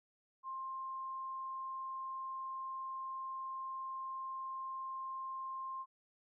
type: tone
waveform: sine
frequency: 1057 Hz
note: C6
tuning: 17 cents sharp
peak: -40 dBFS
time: 0.43-5.86 s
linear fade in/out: 50 ms
effects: none